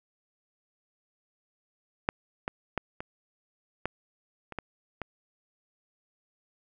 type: clicks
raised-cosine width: 0.5 ms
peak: -9 / -16 / -13 / -21 / -14 / -25 / -18 / -19 dBFS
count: 8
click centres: 2.089 / 2.479 / 2.777 / 3.005 / 3.856 / 4.523 / 4.587 / 5.017 s
effects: none